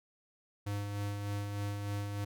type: tone with tremolo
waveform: square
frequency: 101.9 Hz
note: G#2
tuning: 32 cents flat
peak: -34 dBFS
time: 0.66-2.25 s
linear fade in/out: 10 ms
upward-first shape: sine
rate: 3.3 Hz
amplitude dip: 35%
effects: none